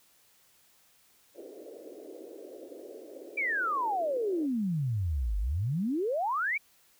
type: band-pass noise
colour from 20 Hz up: pink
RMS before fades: -46 dBFS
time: 1.34-4.48 s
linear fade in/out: 50 ms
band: 310 to 580 Hz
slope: 48 dB/octave
type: exponential two-way sweep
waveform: sine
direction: down then up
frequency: 2389 to 47.11 to 2389 Hz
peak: -27 dBFS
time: 3.37-6.58 s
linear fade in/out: 10 ms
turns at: 5.38 s
effects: white hiss -64 dBFS RMS until 6.99 s